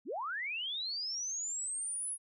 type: linear sweep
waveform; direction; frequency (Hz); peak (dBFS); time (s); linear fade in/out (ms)
sine; up; 185 to 10548; -35; 0.05-2.18; 50
effects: none